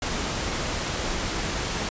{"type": "noise", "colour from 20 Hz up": "pink", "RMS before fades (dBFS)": -28, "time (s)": [0.02, 1.89], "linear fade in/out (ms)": 2, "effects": ["resampled to 16000 Hz"]}